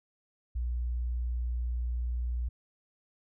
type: tone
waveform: sine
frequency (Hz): 60.2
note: B1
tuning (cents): -44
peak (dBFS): -29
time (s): 0.55-2.49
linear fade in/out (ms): 10
effects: none